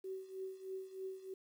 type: tone with tremolo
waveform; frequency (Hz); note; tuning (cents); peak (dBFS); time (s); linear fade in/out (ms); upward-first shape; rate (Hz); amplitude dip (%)
sine; 380.1; F#4; +47; -39; 0.04-1.34; 5; triangle; 3.2; 85
effects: 11-bit